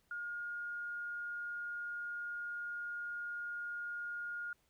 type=tone; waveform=sine; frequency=1425 Hz; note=F6; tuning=34 cents sharp; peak=-39 dBFS; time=0.11-4.53 s; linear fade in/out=2 ms; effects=pink hiss -75 dBFS RMS until 4.69 s